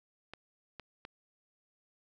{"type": "clicks", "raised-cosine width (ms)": 0.3, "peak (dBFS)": -28, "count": 3, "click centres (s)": [0.336, 0.797, 1.051], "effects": []}